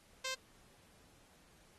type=tone; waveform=5% pulse; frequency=523 Hz; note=C5; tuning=1 cent flat; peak=-25 dBFS; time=0.24-0.35 s; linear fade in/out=10 ms; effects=pink hiss -66 dBFS RMS until 1.78 s + AAC 32 kbps